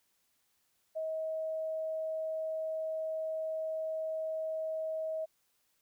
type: tone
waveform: sine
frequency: 636 Hz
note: D#5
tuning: 38 cents sharp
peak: -33 dBFS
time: 0.95-5.26 s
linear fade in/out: 20 ms
effects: white hiss -75 dBFS RMS until 5.81 s